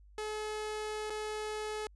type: tone with dropouts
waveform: sawtooth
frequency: 427.5 Hz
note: A4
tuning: 50 cents flat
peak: -32 dBFS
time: 0.18-1.87 s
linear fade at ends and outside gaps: 2 ms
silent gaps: 1.099-1.103 s
effects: added 50 Hz sine -55 dBFS peak until 1.95 s + resampled to 24000 Hz